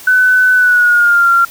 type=tone with pitch glide; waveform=sine; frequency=1505 to 1380.1 Hz; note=F#6 to F6; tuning=+29 to -21 cents; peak=-6 dBFS; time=0.07-1.45 s; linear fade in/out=5 ms; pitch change=-150 cents; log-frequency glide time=0.54-1.3 s; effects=white hiss -34 dBFS RMS until 1.5 s